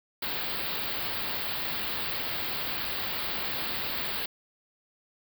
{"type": "band-stop noise", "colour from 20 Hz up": "white", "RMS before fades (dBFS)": -32, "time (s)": [0.22, 4.26], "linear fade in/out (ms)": 5, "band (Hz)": [4800, 15000], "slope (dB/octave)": 96, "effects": []}